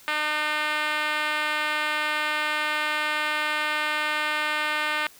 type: tone with band-pass filter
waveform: 5% pulse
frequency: 303 Hz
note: D#4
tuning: 46 cents flat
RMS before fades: -26 dBFS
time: 0.08-5.07 s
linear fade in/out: 0 ms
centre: 1600 Hz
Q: 0.83
effects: white hiss -51 dBFS RMS until 5.19 s